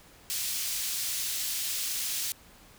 pink high-pass noise, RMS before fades -32 dBFS, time 0.3-2.32 s, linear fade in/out 0 ms, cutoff 4000 Hz, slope 12 dB/octave, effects pink hiss -55 dBFS RMS until 2.78 s

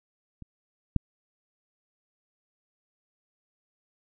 clicks, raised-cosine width 5 ms, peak -30 / -10 dBFS, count 2, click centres 0.423 / 0.963 s, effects none

